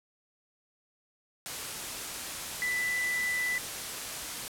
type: tone in noise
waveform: sine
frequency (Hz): 1988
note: B6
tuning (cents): +11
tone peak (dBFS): -28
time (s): 2.62-3.58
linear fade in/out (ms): 0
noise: white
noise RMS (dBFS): -37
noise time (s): 1.46-4.48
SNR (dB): +6
effects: low-pass 12000 Hz 12 dB/octave